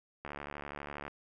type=click train; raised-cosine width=0.5 ms; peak=-26 dBFS; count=61; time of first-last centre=0.25-1.08 s; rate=72.3 Hz; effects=none